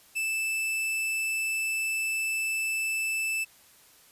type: tone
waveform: 45% pulse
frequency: 2637 Hz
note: E7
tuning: in tune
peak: -27 dBFS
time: 0.15-3.45 s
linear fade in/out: 20 ms
effects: white hiss -57 dBFS RMS until 4.11 s + resampled to 32000 Hz